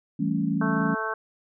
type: chord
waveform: sine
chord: A dominant seventh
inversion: second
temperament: equal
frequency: 164.81 / 196 / 220 / 277.2 Hz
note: E3 / G3 / A3 / C#4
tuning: 0 / 0 / 0 / 0 cents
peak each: -28 dBFS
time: 0.19-0.95 s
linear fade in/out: 10 ms
type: harmonic tone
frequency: 220 Hz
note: A3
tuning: in tune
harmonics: 2 / 3 / 4 / 5 / 6 / 7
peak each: -34 / -36 / -35 / -32 / -35 / -31 dBFS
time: 0.61-1.14 s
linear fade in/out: 5 ms
effects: none